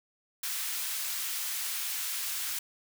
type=high-pass noise; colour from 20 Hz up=white; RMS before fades=-34 dBFS; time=0.43-2.59 s; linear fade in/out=5 ms; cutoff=1400 Hz; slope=12 dB/octave; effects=none